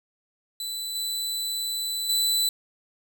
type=tone with level steps; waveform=sawtooth; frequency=3991 Hz; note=B7; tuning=17 cents sharp; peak=-27 / -24 / -18 dBFS; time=0.6-2.49 s; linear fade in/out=2 ms; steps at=0.95 / 2.09 s; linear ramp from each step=5 ms; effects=none